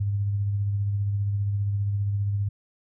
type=tone with tremolo; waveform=sine; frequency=101 Hz; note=G#2; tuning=48 cents flat; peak=-21 dBFS; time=0-2.49 s; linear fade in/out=10 ms; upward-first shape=triangle; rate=15 Hz; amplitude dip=35%; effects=none